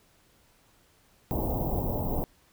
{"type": "band-stop noise", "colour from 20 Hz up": "pink", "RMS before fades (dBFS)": -29, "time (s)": [1.31, 2.24], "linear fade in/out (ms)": 0, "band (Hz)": [900, 15000], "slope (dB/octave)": 48, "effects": ["pink hiss -63 dBFS RMS until 2.52 s"]}